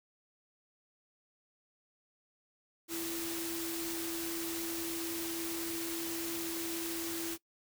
sine tone in noise, 333.7 Hz, E4, 21 cents sharp, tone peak -38 dBFS, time 2.88-7.38 s, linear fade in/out 50 ms, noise white, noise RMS -40 dBFS, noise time 2.88-7.38 s, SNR -1 dB, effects noise-tail reverb RT60 0.1 s tail -21 dB re dry

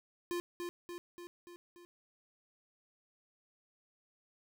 square tone with echo, 349.2 Hz, F4, in tune, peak -35 dBFS, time 0.31-0.4 s, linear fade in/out 0 ms, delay 290 ms, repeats 5, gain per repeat -4 dB, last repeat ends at 1.85 s, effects none

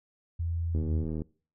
sine tone, 84 Hz, E2, 33 cents sharp, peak -28 dBFS, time 0.39-1.05 s, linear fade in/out 10 ms
click train, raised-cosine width 3 ms, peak -22 dBFS, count 38, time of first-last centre 0.75-1.219 s, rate 78.9 Hz
effects noise-tail reverb RT60 0.4 s tail -22 dB re dry

